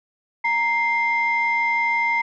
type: tone pair together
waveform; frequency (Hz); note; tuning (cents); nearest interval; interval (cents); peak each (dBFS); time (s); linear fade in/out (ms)
sine; 932.3 / 2098; A#5 / C7; 0 / +4; octave + major second; 1404; -21 / -19; 0.44-2.22; 10
effects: tanh soft clip ceiling -12 dBFS